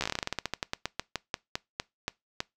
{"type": "slowing click train", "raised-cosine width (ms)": 0.2, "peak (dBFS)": -12, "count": 25, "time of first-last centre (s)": [0.01, 2.404], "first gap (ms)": 13, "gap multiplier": 1.15, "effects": ["noise-tail reverb RT60 0.2 s tail -23 dB re dry"]}